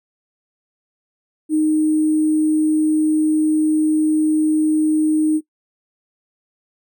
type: tone with sample-and-hold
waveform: sine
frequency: 309.2 Hz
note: D#4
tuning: 11 cents flat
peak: -13 dBFS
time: 1.49-5.41 s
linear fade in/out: 50 ms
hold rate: 8820 Hz
effects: noise-tail reverb RT60 0.1 s tail -20 dB re dry